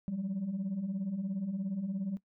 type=beating tone pair; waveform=sine; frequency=179.2 / 196.2 Hz; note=F3 / G3; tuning=+45 / +2 cents; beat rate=17 Hz; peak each=-37 / -32 dBFS; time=0.08-2.17 s; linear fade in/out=0 ms; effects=noise-tail reverb RT60 0.1 s tail -20 dB re dry + tanh soft clip ceiling -29 dBFS